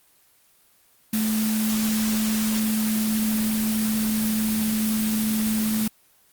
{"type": "tone in noise", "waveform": "sine", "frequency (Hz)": 217.6, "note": "A3", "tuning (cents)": -19, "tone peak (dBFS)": -21, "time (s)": [1.13, 5.88], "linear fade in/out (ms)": 5, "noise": "white", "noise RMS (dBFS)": -29, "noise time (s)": [1.13, 5.88], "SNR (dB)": 5, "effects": ["white hiss -59 dBFS RMS until 6.32 s", "Opus 24 kbps"]}